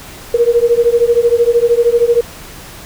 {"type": "beating tone pair", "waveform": "sine", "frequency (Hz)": [466.2, 479.2], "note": ["A#4", "A#4"], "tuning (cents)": [0, 48], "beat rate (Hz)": 13, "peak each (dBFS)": -11, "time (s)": [0.34, 2.21], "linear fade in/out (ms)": 5, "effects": ["pink hiss -33 dBFS RMS until 2.85 s"]}